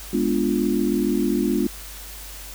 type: chord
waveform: sine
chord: G# diminished seventh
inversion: none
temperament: equal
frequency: 207.7 / 246.9 / 293.7 / 349.2 Hz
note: G#3 / B3 / D4 / F4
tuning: 0 / 0 / 0 / 0 cents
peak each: -24 dBFS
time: 0.13-1.67 s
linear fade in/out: 5 ms
effects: added 50 Hz sine -39 dBFS peak until 2.54 s + white hiss -39 dBFS RMS until 2.54 s